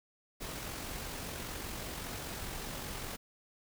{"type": "noise with amplitude modulation", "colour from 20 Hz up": "pink", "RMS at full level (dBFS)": -40, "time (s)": [0.4, 3.17], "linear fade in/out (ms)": 20, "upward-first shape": "sine", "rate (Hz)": 45.1, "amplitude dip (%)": 30, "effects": []}